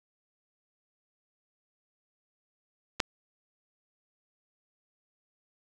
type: clicks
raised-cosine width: 0.2 ms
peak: -24 / -7 dBFS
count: 2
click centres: 2.998 / 3.002 s
effects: none